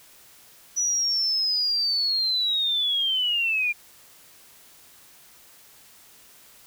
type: linear sweep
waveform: sine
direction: down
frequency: 5920 to 2384 Hz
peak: -21 dBFS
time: 0.76-3.73 s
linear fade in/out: 20 ms
effects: white hiss -52 dBFS RMS until 6.66 s